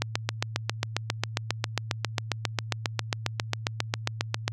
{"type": "click train", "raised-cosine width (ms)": 0.2, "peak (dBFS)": -7, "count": 34, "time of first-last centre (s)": [0.02, 4.479], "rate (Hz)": 7.4, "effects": ["added 111 Hz sine -34 dBFS peak until 4.52 s"]}